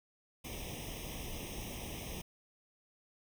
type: noise with comb filter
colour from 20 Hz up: pink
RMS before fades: -43 dBFS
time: 0.44-2.22 s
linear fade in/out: 10 ms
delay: 0.34 ms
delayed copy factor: +1
effects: none